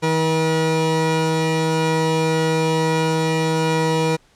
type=tone pair together; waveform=30% pulse; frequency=160.18 / 480 Hz; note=E3 / B4; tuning=-49 / -49 cents; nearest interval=octave + perfect fifth; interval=1900 cents; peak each=-17 dBFS; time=0.02-4.17 s; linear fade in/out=20 ms; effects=pink hiss -56 dBFS RMS until 4.35 s + low-pass 8000 Hz 12 dB/octave